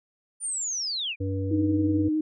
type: linear sweep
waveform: sine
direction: down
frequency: 9350 to 2300 Hz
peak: -27 dBFS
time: 0.4-1.16 s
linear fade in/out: 50 ms
type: harmonic tone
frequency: 96.5 Hz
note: G2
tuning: 27 cents flat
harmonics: 1 / 3 / 5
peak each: -27 / -32 / -34 dBFS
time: 1.2-2.09 s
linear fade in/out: 10 ms
type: tone with vibrato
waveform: sine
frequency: 309 Hz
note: D#4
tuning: 12 cents flat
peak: -22 dBFS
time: 1.51-2.21 s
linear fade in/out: 5 ms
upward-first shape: triangle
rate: 11 Hz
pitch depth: 25 cents each way
effects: none